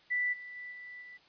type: tone with level steps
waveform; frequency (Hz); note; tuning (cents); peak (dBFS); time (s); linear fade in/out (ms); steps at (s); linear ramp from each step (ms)
sine; 1975.5; B6; 0; -28 / -43 / -41 / -44 / -47; 0.1-1.18; 20; 0.32 / 0.55 / 0.71 / 1.01; 20
effects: white hiss -62 dBFS RMS until 1.28 s + resampled to 11025 Hz